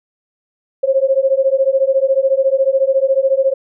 sine beating tone pair, 530 / 544 Hz, C5 / C#5, +22 / -33 cents, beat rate 14 Hz, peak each -14 dBFS, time 0.83-3.54 s, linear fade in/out 10 ms, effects none

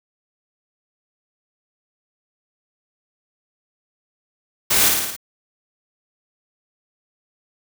white noise with echo, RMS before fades -17 dBFS, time 4.7-4.89 s, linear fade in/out 10 ms, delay 55 ms, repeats 5, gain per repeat -3 dB, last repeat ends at 5.165 s, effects none

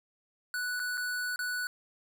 square tone with dropouts, 1480 Hz, F#6, in tune, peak -32 dBFS, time 0.54-1.67 s, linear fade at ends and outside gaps 1 ms, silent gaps 0.795-0.799 / 0.973-0.977 / 1.36-1.391 s, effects none

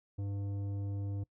sine tone with tanh clipping, 100 Hz, G2, 35 cents sharp, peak -36 dBFS, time 0.18-1.24 s, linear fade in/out 10 ms, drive 11 dB, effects noise-tail reverb RT60 0.1 s tail -23 dB re dry

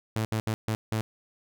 sawtooth tone bursts at uneven times, 110 Hz, A2, in tune, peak -22 dBFS, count 5, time 0.16-0.25 / 0.32-0.4 / 0.47-0.54 / 0.68-0.75 / 0.92-1.01 s, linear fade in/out 0 ms, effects none

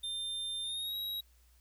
square tone with pitch glide, 3600 to 3836 Hz, A7 to A#7, +39 to +49 cents, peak -36 dBFS, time 0.03-1.21 s, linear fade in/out 10 ms, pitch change +110 cents, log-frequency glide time 0.63-0.96 s, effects added 60 Hz sine -62 dBFS peak until 1.6 s + white hiss -70 dBFS RMS until 1.6 s

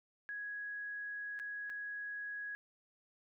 sine tone with dropouts, 1665 Hz, G#6, 4 cents sharp, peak -40 dBFS, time 0.29-2.55 s, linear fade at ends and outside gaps 0 ms, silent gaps 1.391-1.398 / 1.696-1.7 s, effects none

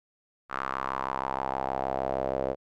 sawtooth tone with band-pass filter sweep, 66.4 Hz, C2, 26 cents sharp, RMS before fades -31 dBFS, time 0.49-2.56 s, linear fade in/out 50 ms, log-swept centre 1300 to 540 Hz, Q 3.7, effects none

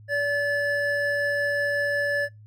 triangle tone pair together, 575 / 1730.5 Hz, D5 / A6, -37 / -29 cents, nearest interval octave + perfect fifth, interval 1908 cents, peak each -24 / -22 dBFS, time 0.08-2.29 s, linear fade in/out 50 ms, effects noise-tail reverb RT60 0.2 s tail -22 dB re dry + added 106 Hz sine -45 dBFS peak until 2.46 s

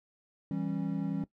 triangle chord, C# diminished, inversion first, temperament equal with one note detuned, 164.81 / 196 / 273.1 Hz, E3 / G3 / C#4, 0 / 0 / -26 cents, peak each -33 dBFS, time 0.51-1.24 s, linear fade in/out 2 ms, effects noise-tail reverb RT60 0.1 s tail -17 dB re dry

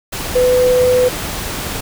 sine tone in noise, 501 Hz, B4, 25 cents sharp, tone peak -9 dBFS, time 0.35-1.09 s, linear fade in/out 10 ms, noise pink, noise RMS -23 dBFS, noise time 0.12-1.81 s, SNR +11 dB, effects none

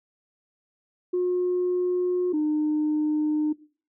sine tone pair in turn, 360 / 303.9 Hz, F#4 / D#4, -47 / -41 cents, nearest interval minor third, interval 294 cents, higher first, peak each -20 dBFS, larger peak neither, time 1.13-2.33 / 2.33-3.53 s, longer neither, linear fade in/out 10 ms, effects noise-tail reverb RT60 0.4 s tail -19 dB re dry + tanh soft clip ceiling -18 dBFS

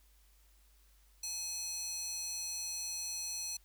square tone with high-pass filter, 848 Hz, G#5, 36 cents sharp, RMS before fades -40 dBFS, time 1.23-3.57 s, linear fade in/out 5 ms, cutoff 5300 Hz, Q 2.7, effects added 50 Hz sine -63 dBFS peak until 3.64 s + white hiss -70 dBFS RMS until 3.64 s

